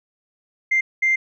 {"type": "tone bursts at uneven times", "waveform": "sine", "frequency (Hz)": 2093, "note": "C7", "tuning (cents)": 0, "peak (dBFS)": -14, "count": 2, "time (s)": [[0.71, 0.81], [1.02, 1.16]], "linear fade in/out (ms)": 10, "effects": ["tanh soft clip ceiling -11 dBFS"]}